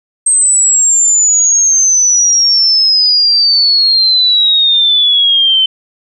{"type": "exponential sweep", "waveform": "sine", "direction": "down", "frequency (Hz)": [8350, 3063], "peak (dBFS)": -6, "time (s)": [0.26, 5.66], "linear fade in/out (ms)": 5, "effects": []}